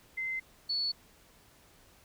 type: tone pair in turn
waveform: sine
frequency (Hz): 2069 / 4427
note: C7 / C#8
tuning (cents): -20 / -3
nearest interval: octave + minor second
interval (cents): 1317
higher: second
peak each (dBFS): -32 / -29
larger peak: second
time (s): 0.17-0.4 / 0.69-0.92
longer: neither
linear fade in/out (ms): 10
effects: pink hiss -61 dBFS RMS until 2.04 s